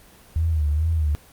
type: tone with vibrato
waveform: sine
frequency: 77.78 Hz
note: D#2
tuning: in tune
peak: -18 dBFS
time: 0.36-1.15 s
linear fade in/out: 0 ms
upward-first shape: sine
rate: 2.3 Hz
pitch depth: 100 cents each way
effects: pink hiss -50 dBFS RMS until 1.32 s + Opus 24 kbps